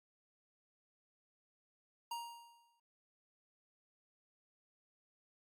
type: tone with exponential decay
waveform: square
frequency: 939 Hz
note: A#5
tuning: 12 cents sharp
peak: -39 dBFS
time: 2.11-2.8 s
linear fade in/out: 5 ms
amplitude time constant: 150 ms
effects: Opus 48 kbps

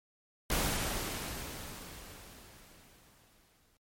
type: noise with exponential decay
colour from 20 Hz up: pink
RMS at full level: -30 dBFS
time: 0.5-3.77 s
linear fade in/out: 2 ms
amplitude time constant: 710 ms
effects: MP3 64 kbps

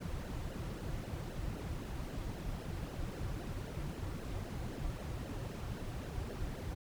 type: noise with flanger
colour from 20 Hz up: brown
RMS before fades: -41 dBFS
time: 0-6.75 s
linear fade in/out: 20 ms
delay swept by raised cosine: 0.84 to 4.84 ms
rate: 3.8 Hz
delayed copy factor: -0.7
effects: none

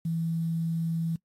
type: tone with quantisation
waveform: sine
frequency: 164.81 Hz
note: E3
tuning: in tune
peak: -26 dBFS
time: 0.05-1.16 s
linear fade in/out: 5 ms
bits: 9
effects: noise-tail reverb RT60 0.1 s tail -22 dB re dry + AAC 48 kbps

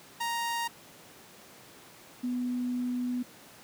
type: tone pair in turn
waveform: sawtooth / sine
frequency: 934 / 247.4 Hz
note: A#5 / B3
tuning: +3 / +3 cents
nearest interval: octave + major seventh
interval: 2300 cents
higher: first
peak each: -26 / -28 dBFS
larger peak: first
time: 0.2-0.68 / 2.23-3.23 s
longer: second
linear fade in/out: 10 ms
effects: pink hiss -52 dBFS RMS until 3.63 s + high-pass 150 Hz 12 dB/octave

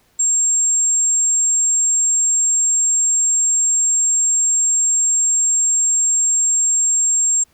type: tone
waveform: sine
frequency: 7470 Hz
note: A#8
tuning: 3 cents sharp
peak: -13 dBFS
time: 0.19-7.44 s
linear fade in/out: 10 ms
effects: pink hiss -58 dBFS RMS until 7.53 s

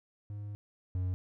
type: tone pair in turn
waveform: triangle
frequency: 103.2 / 91.62 Hz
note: G#2 / F#2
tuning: -10 / -17 cents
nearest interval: major second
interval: 207 cents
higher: first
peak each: -36 / -28 dBFS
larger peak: second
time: 0.3-0.55 / 0.95-1.14 s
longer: first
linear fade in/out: 0 ms
effects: none

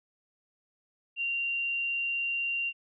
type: tone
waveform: sine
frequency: 2768 Hz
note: F7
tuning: 16 cents flat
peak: -28 dBFS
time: 1.16-2.73 s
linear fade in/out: 50 ms
effects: none

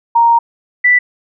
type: tone pair in turn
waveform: sine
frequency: 932.3 / 1975.5 Hz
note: A#5 / B6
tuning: 0 / 0 cents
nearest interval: octave + minor second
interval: 1300 cents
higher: second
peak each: -6 dBFS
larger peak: neither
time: 0.15-0.39 / 0.84-0.99 s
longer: first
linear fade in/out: 10 ms
effects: none

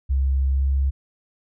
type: tone with pitch glide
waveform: sine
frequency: 67.2 to 68.02 Hz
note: C2 to C#2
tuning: +47 to -32 cents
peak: -17 dBFS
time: 0.09-0.91 s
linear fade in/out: 20 ms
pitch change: +21 cents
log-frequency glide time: 0.52-0.64 s
effects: none

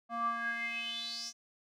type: tone with band-pass filter sweep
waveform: square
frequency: 233.1 Hz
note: A#3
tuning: in tune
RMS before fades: -37 dBFS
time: 0.09-1.33 s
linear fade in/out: 50 ms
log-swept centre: 900 to 6000 Hz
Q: 7.9
effects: none

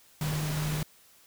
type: tone in noise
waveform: sine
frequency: 152.1 Hz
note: D#3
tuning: 39 cents flat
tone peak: -29 dBFS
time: 0.21-0.83 s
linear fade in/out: 2 ms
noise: pink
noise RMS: -36 dBFS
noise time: 0.21-0.83 s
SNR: +4 dB
effects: white hiss -59 dBFS RMS until 1.26 s

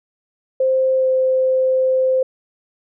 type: tone with pitch glide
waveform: sine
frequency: 523.3 to 519.7 Hz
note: C5 to C5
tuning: 0 to -12 cents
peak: -13 dBFS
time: 0.6-2.23 s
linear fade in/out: 5 ms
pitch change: -12 cents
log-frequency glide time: 0.97-1.07 s
effects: none

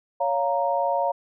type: chord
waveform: sine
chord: Bb minor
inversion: first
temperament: just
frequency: 559.4 / 699.2 / 932.3 Hz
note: Db5 / F5 / Bb5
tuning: +16 / +2 / 0 cents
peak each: -25 dBFS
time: 0.2-1.12 s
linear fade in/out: 10 ms
effects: none

